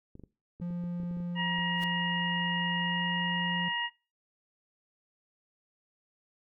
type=clicks; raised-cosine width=3 ms; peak=-35 dBFS; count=12; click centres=0.154 / 0.196 / 0.237 / 0.6 / 0.706 / 0.839 / 1.001 / 1.034 / 1.111 / 1.17 / 1.203 / 1.588 s
type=tone with pitch glide; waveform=triangle; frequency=174.61 to 175.62 Hz; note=F3 to F3; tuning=0 to +10 cents; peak=-30 dBFS; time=0.61-3.69 s; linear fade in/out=10 ms; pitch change=+10 cents; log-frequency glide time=2.84-3 s
type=harmonic tone; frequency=950 Hz; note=A#5; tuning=33 cents sharp; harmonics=1 / 2 / 3; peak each=-34 / -34 / -34 dBFS; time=1.35-3.9 s; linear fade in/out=50 ms
type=noise with exponential growth; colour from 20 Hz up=pink; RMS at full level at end=-39 dBFS; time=1.75-1.84 s; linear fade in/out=1 ms; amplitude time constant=18 ms
effects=noise-tail reverb RT60 0.3 s tail -20 dB re dry